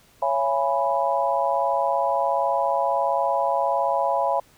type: chord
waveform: sine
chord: C# minor seventh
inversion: none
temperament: equal with one note detuned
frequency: 554.4 / 675.8 / 830.6 / 987.8 Hz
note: C#5 / E5 / G#5 / B5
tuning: 0 / +43 / 0 / 0 cents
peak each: -25 dBFS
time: 0.22-4.4 s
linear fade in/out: 5 ms
effects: pink hiss -56 dBFS RMS until 4.57 s